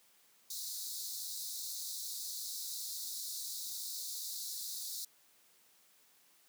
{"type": "high-pass noise", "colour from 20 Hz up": "pink", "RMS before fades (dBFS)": -42, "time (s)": [0.5, 5.05], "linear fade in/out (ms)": 5, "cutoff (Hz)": 3800, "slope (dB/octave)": 96, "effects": ["white hiss -67 dBFS RMS until 6.48 s", "high-pass 150 Hz 12 dB/octave"]}